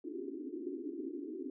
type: band-pass noise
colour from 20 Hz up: pink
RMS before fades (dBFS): -42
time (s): 0.04-1.5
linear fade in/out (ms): 2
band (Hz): 260 to 400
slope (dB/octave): 96
effects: none